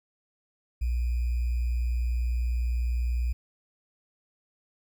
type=tone with sample-and-hold; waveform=sine; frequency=60.2 Hz; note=B1; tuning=44 cents flat; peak=-24 dBFS; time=0.81-3.33 s; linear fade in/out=10 ms; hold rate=2450 Hz; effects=none